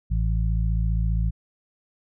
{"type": "harmonic tone", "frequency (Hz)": 55, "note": "A1", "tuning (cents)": 0, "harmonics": [1, 2, 3], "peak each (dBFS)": [-21, -27, -30], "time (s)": [0.1, 1.31], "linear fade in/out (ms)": 20, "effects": []}